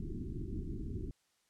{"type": "low-pass noise", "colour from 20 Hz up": "pink", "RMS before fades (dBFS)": -40, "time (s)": [0, 1.11], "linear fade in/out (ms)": 2, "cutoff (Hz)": 390, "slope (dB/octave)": 96, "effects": ["white hiss -75 dBFS RMS until 1.49 s", "low-pass 9000 Hz 12 dB/octave"]}